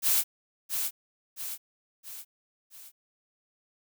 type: noise with echo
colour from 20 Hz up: blue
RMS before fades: -24 dBFS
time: 0.02-0.24 s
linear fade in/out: 50 ms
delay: 670 ms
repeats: 4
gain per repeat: -6 dB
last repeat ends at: 2.92 s
effects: none